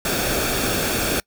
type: noise with comb filter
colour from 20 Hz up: pink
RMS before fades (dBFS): -22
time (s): 0.05-1.2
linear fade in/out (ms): 2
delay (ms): 1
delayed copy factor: -0.55
effects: noise-tail reverb RT60 0.1 s tail -26 dB re dry